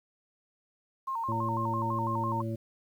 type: tone with vibrato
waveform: sine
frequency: 987.8 Hz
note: B5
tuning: in tune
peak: -30 dBFS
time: 1.07-2.42 s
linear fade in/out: 10 ms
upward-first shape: square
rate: 6 Hz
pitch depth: 130 cents each way
type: harmonic tone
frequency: 112.8 Hz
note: A2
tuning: 44 cents sharp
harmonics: 1 / 2 / 3 / 5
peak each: -33 / -37 / -38 / -41 dBFS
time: 1.28-2.56 s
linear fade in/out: 10 ms
effects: 10-bit